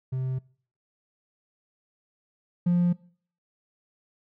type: tone pair in turn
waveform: triangle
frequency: 130 / 175.44 Hz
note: C3 / F3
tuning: -11 / +8 cents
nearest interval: perfect fourth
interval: 519 cents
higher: second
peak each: -24 / -16 dBFS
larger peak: second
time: 0.12-0.39 / 2.66-2.93 s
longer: neither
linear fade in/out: 10 ms
effects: noise-tail reverb RT60 0.5 s tail -24 dB re dry + tanh soft clip ceiling -15 dBFS